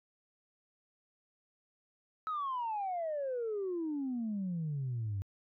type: exponential sweep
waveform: sine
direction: down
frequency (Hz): 1300 to 94.7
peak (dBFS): -32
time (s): 2.27-5.22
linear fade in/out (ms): 0
effects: tanh soft clip ceiling -30 dBFS